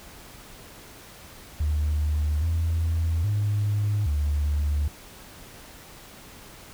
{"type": "tone with pitch steps", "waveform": "sine", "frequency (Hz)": [75.4, 82.5, 103.7, 73.6], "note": ["D2", "E2", "G#2", "D2"], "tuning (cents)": [46, 2, -2, 4], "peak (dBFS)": -20, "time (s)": [1.6, 4.88], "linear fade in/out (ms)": 5, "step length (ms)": 820, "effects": ["tanh soft clip ceiling -18 dBFS", "pink hiss -46 dBFS RMS until 6.73 s"]}